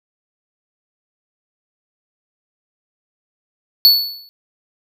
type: tone with exponential decay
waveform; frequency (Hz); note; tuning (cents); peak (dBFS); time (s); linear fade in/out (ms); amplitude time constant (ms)
square; 4435; C#8; 0; -4; 3.85-4.29; 0; 94
effects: none